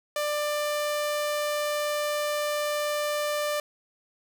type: tone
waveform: sawtooth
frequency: 593 Hz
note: D5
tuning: 17 cents sharp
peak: -22 dBFS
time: 0.16-3.6 s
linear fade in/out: 2 ms
effects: none